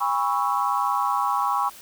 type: chord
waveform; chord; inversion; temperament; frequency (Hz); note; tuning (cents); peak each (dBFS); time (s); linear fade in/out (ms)
sine; C# minor seventh; second; equal with one note detuned; 812.6 / 987.8 / 1108.7 / 1318.5; G#5 / B5 / C#6 / E6; -38 / 0 / 0 / 0; -26 / -26 / -24 / -30; 0-1.7; 20
effects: white hiss -45 dBFS RMS until 1.81 s